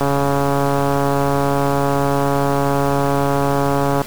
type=click train; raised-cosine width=1 ms; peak=-4 dBFS; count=562; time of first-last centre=0.01-4.017 s; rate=140 Hz; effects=pink hiss -32 dBFS RMS until 4.06 s